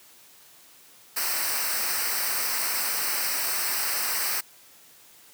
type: noise with comb filter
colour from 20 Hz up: white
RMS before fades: -27 dBFS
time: 1.16-4.41 s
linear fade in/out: 10 ms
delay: 0.29 ms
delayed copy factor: -0.75
effects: white hiss -53 dBFS RMS until 5.33 s + high-pass 100 Hz 12 dB/octave